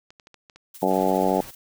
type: clicks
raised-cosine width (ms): 0.2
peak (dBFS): -30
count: 6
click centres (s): 0.105 / 0.198 / 0.271 / 0.343 / 0.498 / 0.56
type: noise with tremolo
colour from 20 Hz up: blue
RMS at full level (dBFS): -41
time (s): 0.74-1.55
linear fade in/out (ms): 5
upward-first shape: sine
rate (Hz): 15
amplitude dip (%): 65
type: harmonic tone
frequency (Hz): 94.4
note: F#2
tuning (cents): +35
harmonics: 2 / 3 / 4 / 5 / 6 / 7 / 8 / 9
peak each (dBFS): -27 / -27 / -27 / -27 / -27 / -27 / -27 / -27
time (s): 0.82-1.41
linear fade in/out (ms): 5
type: noise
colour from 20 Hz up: pink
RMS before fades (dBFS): -43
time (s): 0.9-1.51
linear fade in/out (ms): 10
effects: none